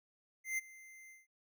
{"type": "tone with ADSR envelope", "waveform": "square", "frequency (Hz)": 2082, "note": "C7", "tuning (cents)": -9, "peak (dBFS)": -33, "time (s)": [0.44, 1.27], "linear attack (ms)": 140, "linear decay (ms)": 20, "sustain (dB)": -21, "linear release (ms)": 170, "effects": []}